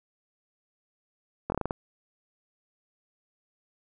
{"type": "slowing click train", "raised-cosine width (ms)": 1, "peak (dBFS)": -15, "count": 7, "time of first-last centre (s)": [1.5, 1.709], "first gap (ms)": 21, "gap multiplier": 1.2, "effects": []}